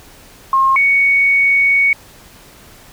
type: tone pair in turn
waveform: sine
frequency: 1071 / 2229 Hz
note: C6 / C#7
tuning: +40 / +9 cents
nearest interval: octave + minor second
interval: 1269 cents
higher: second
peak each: -9 dBFS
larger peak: neither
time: 0.53-0.76 / 0.76-1.93 s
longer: second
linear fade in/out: 2 ms
effects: pink hiss -42 dBFS RMS until 2.92 s